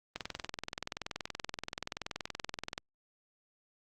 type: click train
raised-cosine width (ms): 0.2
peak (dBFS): -19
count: 56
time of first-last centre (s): 0.16-2.779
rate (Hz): 21
effects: Opus 32 kbps